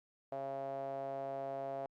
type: tone with band-pass filter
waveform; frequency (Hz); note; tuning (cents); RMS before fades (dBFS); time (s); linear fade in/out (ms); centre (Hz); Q
sawtooth; 136.3; C#3; -29; -41; 0.32-1.86; 2; 640; 8
effects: Opus 48 kbps